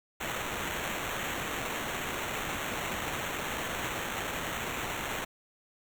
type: noise with sample-and-hold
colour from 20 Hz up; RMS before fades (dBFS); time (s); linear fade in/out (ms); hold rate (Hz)
white; -35; 0.2-5.25; 10; 4900
effects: none